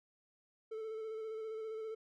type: tone with vibrato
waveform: triangle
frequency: 440 Hz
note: A4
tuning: in tune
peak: -38 dBFS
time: 0.71-1.95 s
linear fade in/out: 10 ms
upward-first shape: square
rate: 15 Hz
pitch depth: 20 cents each way
effects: none